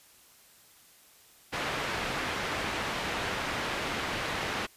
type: low-pass noise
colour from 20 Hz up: white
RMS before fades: -33 dBFS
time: 1.52-4.67 s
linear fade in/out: 20 ms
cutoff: 2300 Hz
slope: 12 dB/octave
effects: white hiss -58 dBFS RMS until 4.76 s + resampled to 32000 Hz